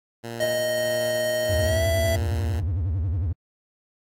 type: tone with tremolo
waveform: 10% pulse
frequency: 116.54 Hz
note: A#2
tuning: in tune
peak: -23 dBFS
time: 0.23-2.61 s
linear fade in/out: 20 ms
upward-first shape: sine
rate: 1.6 Hz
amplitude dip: 30%
type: tone with pitch glide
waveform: square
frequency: 622.3 to 663.1 Hz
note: D#5 to E5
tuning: 0 to +10 cents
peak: -23 dBFS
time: 0.4-2.16 s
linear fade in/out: 5 ms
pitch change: +110 cents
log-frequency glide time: 1.62-1.84 s
type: tone with vibrato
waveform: triangle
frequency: 87.31 Hz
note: F2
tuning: in tune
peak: -20 dBFS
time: 1.49-3.33 s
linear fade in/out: 10 ms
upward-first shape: sine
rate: 11 Hz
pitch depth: 270 cents each way
effects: AAC 48 kbps